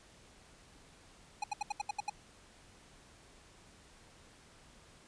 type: tone bursts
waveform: square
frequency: 830.6 Hz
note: G#5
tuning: in tune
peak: -33 dBFS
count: 8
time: 1.42-2.098 s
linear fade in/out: 5 ms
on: 20 ms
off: 74 ms
effects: pink hiss -60 dBFS RMS until 5.07 s + resampled to 22050 Hz